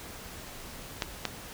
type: clicks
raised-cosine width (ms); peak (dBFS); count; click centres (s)
0.2; -11; 2; 1.022 / 1.253
effects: pink hiss -44 dBFS RMS until 1.53 s